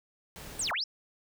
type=noise; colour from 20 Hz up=pink; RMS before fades=-45 dBFS; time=0.36-0.71 s; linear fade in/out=0 ms
type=linear two-way sweep; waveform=sine; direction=down then up; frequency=8900 to 591 to 5600 Hz; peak=-29 dBFS; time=0.59-0.84 s; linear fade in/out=5 ms; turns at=0.72 s
effects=none